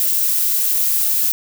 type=noise; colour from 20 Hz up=violet; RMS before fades=-17 dBFS; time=0-1.32 s; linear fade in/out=0 ms; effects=none